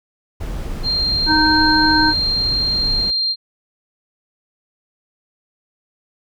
brown noise, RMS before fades -25 dBFS, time 0.4-3.11 s, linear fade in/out 10 ms
sine tone, 4187 Hz, C8, in tune, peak -16 dBFS, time 0.83-3.36 s, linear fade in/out 50 ms
harmonic tone, 309.4 Hz, D#4, 10 cents flat, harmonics 1 / 3 / 5, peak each -17 / -17 / -17 dBFS, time 1.26-2.14 s, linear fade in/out 50 ms
effects none

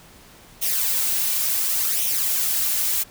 blue noise with flanger, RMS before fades -22 dBFS, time 0.61-3.04 s, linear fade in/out 20 ms, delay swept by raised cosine 0.32 to 3.42 ms, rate 0.7 Hz, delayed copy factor +0.55, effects pink hiss -48 dBFS RMS until 3.1 s

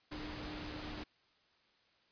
sine tone in noise, 302.2 Hz, D4, 50 cents sharp, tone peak -47 dBFS, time 0.11-1.04 s, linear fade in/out 10 ms, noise pink, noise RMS -45 dBFS, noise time 0.11-1.04 s, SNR -5 dB, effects white hiss -71 dBFS RMS until 2.11 s + resampled to 11025 Hz

